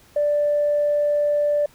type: tone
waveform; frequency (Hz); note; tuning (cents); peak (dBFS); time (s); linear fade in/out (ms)
sine; 587.3; D5; 0; -16; 0.16-1.66; 5
effects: tanh soft clip ceiling -12 dBFS + pink hiss -53 dBFS RMS until 1.74 s